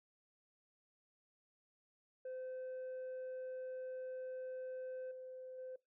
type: tone with level steps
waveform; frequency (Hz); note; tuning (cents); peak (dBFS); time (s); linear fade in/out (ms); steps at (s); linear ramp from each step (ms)
sine; 514; C5; -31; -40 / -47 / -44; 2.25-5.76; 5; 5.11 / 5.58; 5
effects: noise-tail reverb RT60 0.2 s tail -22 dB re dry + tanh soft clip ceiling -42 dBFS